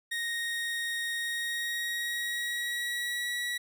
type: tone with pitch glide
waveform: 30% pulse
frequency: 1864.7 to 1932.7 Hz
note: A#6 to B6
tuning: 0 to -38 cents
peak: -28 dBFS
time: 0.11-3.58 s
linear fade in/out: 10 ms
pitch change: +62 cents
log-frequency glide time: 1.14-3.3 s
effects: none